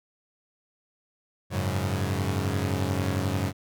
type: chord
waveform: sawtooth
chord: F# suspended second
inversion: none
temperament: equal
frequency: 92.5 / 103.83 / 138.59 Hz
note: F#2 / G#2 / C#3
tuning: 0 / 0 / 0 cents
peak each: -24 / -26 / -28 dBFS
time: 1.5-3.53 s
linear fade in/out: 50 ms
effects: none